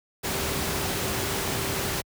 sine tone in noise, 390 Hz, G4, 9 cents flat, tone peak -36 dBFS, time 0.23-2.02 s, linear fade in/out 20 ms, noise pink, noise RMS -28 dBFS, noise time 0.23-2.02 s, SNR -11 dB, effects high-pass 60 Hz 12 dB/octave

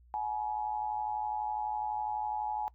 sine tone with amplitude modulation, 847 Hz, G#5, 34 cents sharp, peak -28 dBFS, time 0.14-2.68 s, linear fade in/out 0 ms, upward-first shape sine, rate 112 Hz, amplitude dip 80%, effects noise-tail reverb RT60 0.1 s tail -21 dB re dry + added 60 Hz sine -57 dBFS peak until 2.74 s

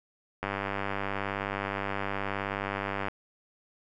click train, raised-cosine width 0.5 ms, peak -16 dBFS, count 264, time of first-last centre 0.43-3.084 s, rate 99.1 Hz, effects none

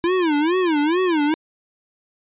square tone with vibrato, 329.6 Hz, E4, in tune, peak -17 dBFS, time 0.04-1.34 s, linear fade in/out 0 ms, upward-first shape sine, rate 2.3 Hz, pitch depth 220 cents each way, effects resampled to 8000 Hz

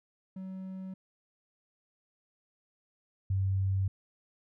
triangle / sine tone pair in turn, 188.7 / 96.22 Hz, F#3 / G2, +34 / -32 cents, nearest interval octave, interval 1166 cents, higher first, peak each -36 / -26 dBFS, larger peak second, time 0.36-0.94 / 3.3-3.88 s, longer neither, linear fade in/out 5 ms, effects none

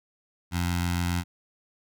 15% pulse tone with notch filter, 87.31 Hz, F2, in tune, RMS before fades -27 dBFS, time 0.51-1.24 s, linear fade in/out 50 ms, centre 430 Hz, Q 0.53, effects none

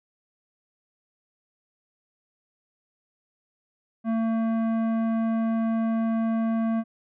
triangle tone with tanh clipping, 225.5 Hz, A3, 43 cents sharp, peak -24 dBFS, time 4.04-6.84 s, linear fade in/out 50 ms, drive 17 dB, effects none

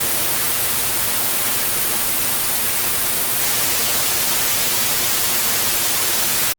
white noise with comb filter, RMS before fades -18 dBFS, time 0-6.53 s, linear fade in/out 10 ms, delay 8.5 ms, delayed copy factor +0.6, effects Opus 32 kbps

